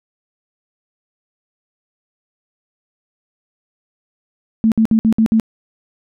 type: tone bursts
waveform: sine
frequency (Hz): 222.2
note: A3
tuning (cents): +17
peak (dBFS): -9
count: 6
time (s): 4.64-5.398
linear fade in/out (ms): 0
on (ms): 78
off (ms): 58
effects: none